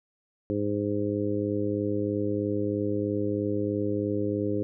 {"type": "harmonic tone", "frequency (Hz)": 103.1, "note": "G#2", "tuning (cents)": -12, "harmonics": [1, 2, 3, 4, 5], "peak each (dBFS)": [-33, -34, -29, -31, -33], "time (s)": [0.5, 4.63], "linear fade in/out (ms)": 0, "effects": []}